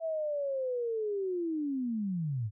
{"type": "linear sweep", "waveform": "sine", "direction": "down", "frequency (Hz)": [661, 98], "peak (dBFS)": -30, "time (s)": [0, 2.51], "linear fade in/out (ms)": 50, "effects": []}